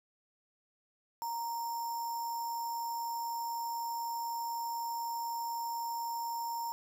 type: tone with sample-and-hold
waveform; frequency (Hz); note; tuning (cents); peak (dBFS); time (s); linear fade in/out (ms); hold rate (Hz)
sine; 932; A#5; -1; -34; 1.22-6.72; 0; 6300
effects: none

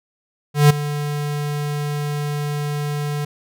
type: tone with ADSR envelope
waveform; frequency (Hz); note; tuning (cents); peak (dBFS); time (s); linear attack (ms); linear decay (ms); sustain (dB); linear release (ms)
square; 146.83; D3; 0; -7; 0.54-3.25; 160; 10; -15; 6
effects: none

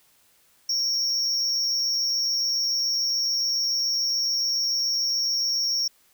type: tone with amplitude modulation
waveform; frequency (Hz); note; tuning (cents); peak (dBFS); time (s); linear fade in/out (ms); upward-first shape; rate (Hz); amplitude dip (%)
triangle; 5530; F8; -18; -17; 0.69-5.88; 5; sine; 247; 85
effects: white hiss -61 dBFS RMS until 6.13 s

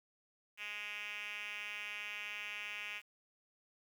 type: tone with band-pass filter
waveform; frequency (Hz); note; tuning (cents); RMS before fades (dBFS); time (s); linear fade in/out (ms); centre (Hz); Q
5% pulse; 207.7; G#3; 0; -44; 0.57-3.02; 50; 2600; 4.3
effects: 10-bit

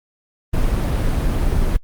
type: noise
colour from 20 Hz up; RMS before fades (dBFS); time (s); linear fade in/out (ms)
brown; -17; 0.53-1.77; 10
effects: Opus 32 kbps

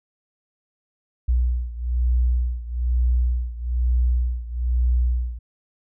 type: beating tone pair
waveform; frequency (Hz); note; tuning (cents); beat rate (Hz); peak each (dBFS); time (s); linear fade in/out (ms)
sine; 60.6 / 61.7; B1 / B1; -32 / -1; 1.1; -20 / -23; 1.28-5.39; 10
effects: none

